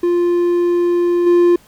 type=tone with level steps; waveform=triangle; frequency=349.2 Hz; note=F4; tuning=in tune; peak=-10 / -6 dBFS; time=0.03-1.56 s; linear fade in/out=5 ms; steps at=1.26 s; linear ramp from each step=10 ms; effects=pink hiss -49 dBFS RMS until 1.67 s